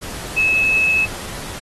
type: tone in noise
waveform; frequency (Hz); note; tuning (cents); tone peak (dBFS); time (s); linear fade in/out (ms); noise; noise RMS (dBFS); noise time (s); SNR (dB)
sine; 2592; E7; -30; -13; 0.36-1.06; 20; pink; -31; 0.01-1.6; +15
effects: AAC 32 kbps